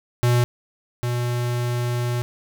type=tone pair in turn; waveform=square; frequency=121.4 / 121.4 Hz; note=B2 / B2; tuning=-29 / -29 cents; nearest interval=unison; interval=0 cents; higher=neither; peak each=-16 / -22 dBFS; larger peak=first; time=0.23-0.44 / 1.03-2.22 s; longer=second; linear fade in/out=0 ms; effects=none